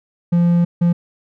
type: tone bursts at uneven times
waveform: triangle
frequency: 172.6 Hz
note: F3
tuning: 20 cents flat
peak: -9 dBFS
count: 2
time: 0.32-0.65 / 0.81-0.93 s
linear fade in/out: 10 ms
effects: none